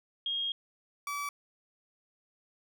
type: tone pair in turn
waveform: sine / 30% pulse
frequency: 3252 / 1149.8 Hz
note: G#7 / D6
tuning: -37 / -37 cents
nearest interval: octave + tritone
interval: 1800 cents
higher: first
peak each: -30 / -31 dBFS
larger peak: first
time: 0.26-0.52 / 1.07-1.29 s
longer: first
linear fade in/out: 2 ms
effects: none